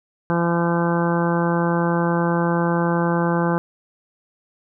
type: harmonic tone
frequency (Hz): 170.5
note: F3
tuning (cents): -41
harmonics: 1 / 2 / 3 / 4 / 5 / 6 / 7 / 8 / 9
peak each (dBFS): -20 / -24 / -25 / -32 / -27 / -29 / -31 / -35 / -30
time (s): 0.3-3.58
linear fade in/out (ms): 0
effects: none